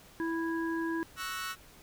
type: harmonic tone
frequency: 329.6 Hz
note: E4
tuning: in tune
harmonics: 1 / 3 / 5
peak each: -31 / -40 / -39 dBFS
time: 0.2-1.03 s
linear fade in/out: 0 ms
type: chord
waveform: sawtooth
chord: F# dominant seventh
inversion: second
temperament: equal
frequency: 1108.7 / 1318.5 / 1480 / 1864.7 Hz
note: C#6 / E6 / F#6 / A#6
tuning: 0 / 0 / 0 / 0 cents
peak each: -39 / -36 / -36 / -41 dBFS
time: 1.16-1.56 s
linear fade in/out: 50 ms
effects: pink hiss -56 dBFS RMS until 1.82 s